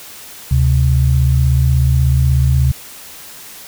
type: tone pair together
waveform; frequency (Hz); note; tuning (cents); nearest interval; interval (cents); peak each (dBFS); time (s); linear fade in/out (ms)
sine; 73.4 / 129.84; D2 / C3; 0 / -13; minor seventh; 987; -12; 0.51-2.72; 5
effects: white hiss -35 dBFS RMS until 3.67 s